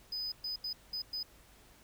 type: tone bursts at uneven times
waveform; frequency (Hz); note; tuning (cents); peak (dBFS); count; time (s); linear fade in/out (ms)
triangle; 5000; D#8; +8; -34; 5; 0.12-0.32 / 0.44-0.56 / 0.64-0.73 / 0.93-1.02 / 1.13-1.23; 5
effects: added 50 Hz sine -65 dBFS peak until 1.83 s + pink hiss -61 dBFS RMS until 1.83 s